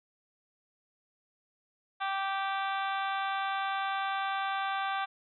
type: harmonic tone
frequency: 390 Hz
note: G4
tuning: 9 cents flat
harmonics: 2 / 3 / 4 / 5 / 6 / 7 / 8 / 9 / 10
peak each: -33 / -35 / -37 / -46 / -44 / -47 / -50 / -44 / -53 dBFS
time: 2-5.06 s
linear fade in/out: 20 ms
effects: none